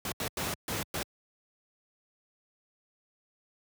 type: noise bursts at uneven times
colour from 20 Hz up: pink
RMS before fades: -33 dBFS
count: 5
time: 0.05-0.12 / 0.2-0.28 / 0.37-0.54 / 0.68-0.83 / 0.94-1.03 s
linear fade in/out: 2 ms
effects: high-pass 80 Hz 12 dB/octave